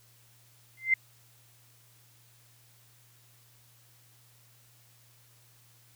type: tone with exponential growth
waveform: sine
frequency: 2080 Hz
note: C7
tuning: 11 cents flat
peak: -17 dBFS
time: 0.77-0.94 s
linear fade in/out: 5 ms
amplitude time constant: 35 ms
effects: added 118 Hz sine -62 dBFS peak until 5.95 s + white hiss -62 dBFS RMS until 5.95 s